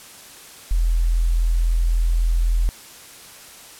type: tone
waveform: sine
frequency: 41.87 Hz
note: E1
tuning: 28 cents sharp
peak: -15 dBFS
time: 0.71-2.69 s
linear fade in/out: 0 ms
effects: white hiss -42 dBFS RMS until 3.79 s + low-pass 12000 Hz 12 dB/octave